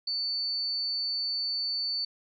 sine tone, 4500 Hz, C#8, 25 cents sharp, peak -28 dBFS, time 0.07-2.05 s, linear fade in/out 5 ms, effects none

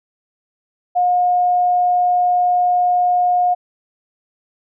sine tone, 717 Hz, F5, 45 cents sharp, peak -12 dBFS, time 0.95-3.55 s, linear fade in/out 20 ms, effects none

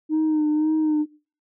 sine tone with vibrato, 307.9 Hz, D#4, 18 cents flat, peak -16 dBFS, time 0.09-1.06 s, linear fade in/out 50 ms, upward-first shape sine, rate 1.9 Hz, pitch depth 35 cents each way, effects noise-tail reverb RT60 0.4 s tail -24 dB re dry + tanh soft clip ceiling -16 dBFS

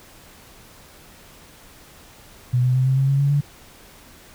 sine tone with pitch steps, 124 / 126.68 / 129.42 / 132.21 / 135.07 / 137.98 / 140.97 / 144.01 Hz, B2 / B2 / C3 / C3 / C#3 / C#3 / C#3 / D3, +7 / +44 / -19 / +18 / -45 / -8 / +29 / -34 cents, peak -15 dBFS, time 2.53-3.41 s, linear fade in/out 10 ms, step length 110 ms, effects pink hiss -47 dBFS RMS until 4.34 s

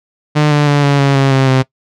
sawtooth tone with pitch steps, 150 / 147.17 / 144.39 / 141.66 / 138.99 / 136.36 / 133.79 / 131.26 Hz, D3 / D3 / D3 / C#3 / C#3 / C#3 / C3 / C3, +37 / +4 / -29 / +38 / +5 / -28 / +39 / +6 cents, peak -4 dBFS, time 0.35-1.63 s, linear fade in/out 20 ms, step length 160 ms, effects noise-tail reverb RT60 0.1 s tail -20 dB re dry + low-pass 5000 Hz 12 dB/octave

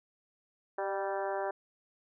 harmonic tone with a mistuned harmonic, 195.2 Hz, G3, 7 cents flat, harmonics 2 / 3 / 4 / 5 / 6 / 7 / 8 / 9, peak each -37 / -36 / -37 / -41 / -47 / -47 / -45 / -49 dBFS, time 0.78-1.51 s, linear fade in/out 5 ms, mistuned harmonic 3, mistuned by +31 cents, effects none

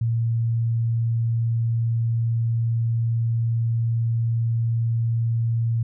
sine tone, 115.3 Hz, A#2, 19 cents flat, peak -19 dBFS, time 0.01-5.83 s, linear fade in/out 5 ms, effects none

